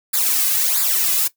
blue noise with flanger, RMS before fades -18 dBFS, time 0.13-1.28 s, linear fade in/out 10 ms, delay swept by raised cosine 0.33 to 2.23 ms, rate 1.5 Hz, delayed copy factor -0.9, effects noise-tail reverb RT60 0.1 s tail -17 dB re dry

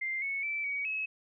sine tone with pitch steps, 2095 / 2208 / 2324 / 2258 / 2573 Hz, C7 / C#7 / D7 / C#7 / E7, +2 / -7 / -19 / +31 / -43 cents, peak -31 dBFS, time 0.01-1.06 s, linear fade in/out 10 ms, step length 210 ms, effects none

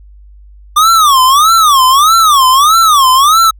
square tone with vibrato, 1174.7 Hz, D6, in tune, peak -5 dBFS, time 0.76-3.51 s, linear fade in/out 10 ms, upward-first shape sine, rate 1.6 Hz, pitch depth 240 cents each way, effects added 50 Hz sine -34 dBFS peak until 3.59 s

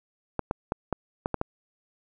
clicks, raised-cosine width 1 ms, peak -12 dBFS, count 7, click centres 0.393 / 0.511 / 0.721 / 0.927 / 1.259 / 1.343 / 1.414 s, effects none

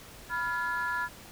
sine chord, F diminished, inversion second, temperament equal with one note detuned, 987.8 / 1396.9 / 1704 Hz, Cb6 / F6 / Ab6, 0 / 0 / +44 cents, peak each -32 dBFS, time 0.29-1.09 s, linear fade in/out 50 ms, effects tanh soft clip ceiling -23 dBFS + pink hiss -49 dBFS RMS until 1.31 s

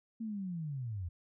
sine linear sweep, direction down, 229.8 to 81.1 Hz, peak -36 dBFS, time 0.2-1.09 s, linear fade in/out 10 ms, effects none

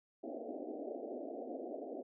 pink band-pass noise, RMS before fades -44 dBFS, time 0.23-2.03 s, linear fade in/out 10 ms, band 240 to 730 Hz, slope 96 dB/octave, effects none

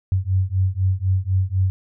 sine beating tone pair, 92.4 / 96.4 Hz, F#2 / G2, -2 / -28 cents, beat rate 4 Hz, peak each -20 dBFS, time 0.12-1.7 s, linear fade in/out 0 ms, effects none

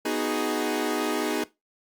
sawtooth chord, G# minor seventh, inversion first, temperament equal, 246.9 / 311.1 / 370 / 415.3 Hz, B3 / D#4 / F#4 / G#4, 0 / 0 / 0 / 0 cents, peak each -28 / -25 / -28 / -26 dBFS, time 0.05-1.44 s, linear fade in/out 5 ms, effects noise-tail reverb RT60 0.2 s tail -18 dB re dry + Opus 48 kbps

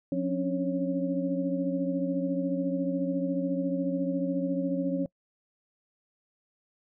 sine tone cluster, 179.3 / 271.2 / 285.3 / 551 Hz, F3 / C#4 / C#4 / C#5, +46 / -38 / +50 / -11 cents, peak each -32 / -29 / -34 / -33 dBFS, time 0.12-5.06 s, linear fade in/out 2 ms, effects noise-tail reverb RT60 0.1 s tail -24 dB re dry

